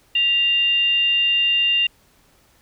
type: tone with frequency modulation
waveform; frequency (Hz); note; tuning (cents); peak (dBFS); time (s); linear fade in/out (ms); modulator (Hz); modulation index
sine; 2794; F7; 0; -15; 0.15-1.87; 5; 851; 0.26
effects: pink hiss -57 dBFS RMS until 2.61 s